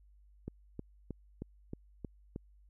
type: click train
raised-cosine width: 3 ms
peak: -27 dBFS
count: 7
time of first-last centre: 0.48-2.361 s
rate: 3.19 Hz
effects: added 50 Hz sine -59 dBFS peak until 2.69 s